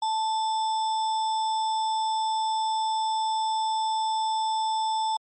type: tone with sample-and-hold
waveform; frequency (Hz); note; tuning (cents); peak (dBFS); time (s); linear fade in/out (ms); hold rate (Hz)
sine; 880; A5; 0; -23; 0.02-5.17; 5; 4410
effects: low-pass 11000 Hz 12 dB/octave + MP3 32 kbps